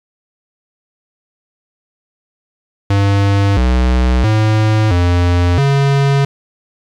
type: tone with pitch steps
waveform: square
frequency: 99.7 / 62.5 / 108.4 / 88 / 139.1 Hz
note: G2 / B1 / A2 / F2 / C#3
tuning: +30 / +21 / -25 / +14 / +6 cents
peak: -10 dBFS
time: 2.9-6.25 s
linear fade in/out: 5 ms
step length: 670 ms
effects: low-pass 5000 Hz 12 dB/octave + 7-bit